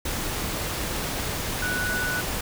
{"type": "tone in noise", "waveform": "sine", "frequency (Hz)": 1479, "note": "F#6", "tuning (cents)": -1, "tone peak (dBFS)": -26, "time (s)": [1.62, 2.21], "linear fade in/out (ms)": 5, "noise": "pink", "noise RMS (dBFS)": -29, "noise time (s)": [0.05, 2.41], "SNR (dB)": 0, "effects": []}